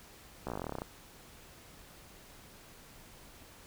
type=slowing click train; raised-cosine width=1 ms; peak=-23 dBFS; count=16; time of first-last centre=0.47-0.819 s; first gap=15 ms; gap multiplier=1.06; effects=pink hiss -55 dBFS RMS until 3.66 s